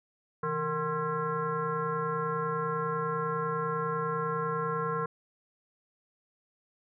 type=tone with frequency modulation; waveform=sine; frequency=760 Hz; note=F#5; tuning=46 cents sharp; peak=-28 dBFS; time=0.43-5.06 s; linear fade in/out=5 ms; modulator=298 Hz; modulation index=2.2; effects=none